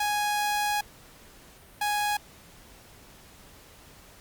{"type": "tone pair in turn", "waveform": "sawtooth", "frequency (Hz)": [830.6, 830.6], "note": ["G#5", "G#5"], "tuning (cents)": [0, 0], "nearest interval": "unison", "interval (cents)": 0, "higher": "neither", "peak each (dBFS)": -21, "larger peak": "neither", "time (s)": [[0, 0.81], [1.81, 2.17]], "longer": "first", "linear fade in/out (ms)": 5, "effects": ["pink hiss -52 dBFS RMS until 4.2 s", "Opus 48 kbps"]}